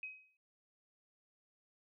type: tone with exponential decay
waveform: sine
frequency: 2531 Hz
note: D#7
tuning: 29 cents sharp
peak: -39 dBFS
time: 0.03-0.37 s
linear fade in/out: 2 ms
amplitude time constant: 73 ms
effects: none